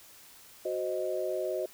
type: chord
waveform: sine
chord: C diminished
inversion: second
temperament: equal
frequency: 370 / 523.3 / 622.3 Hz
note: Gb4 / C5 / Eb5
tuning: 0 / 0 / 0 cents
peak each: -34 / -35 / -33 dBFS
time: 0.65-1.66 s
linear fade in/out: 5 ms
effects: white hiss -54 dBFS RMS until 1.73 s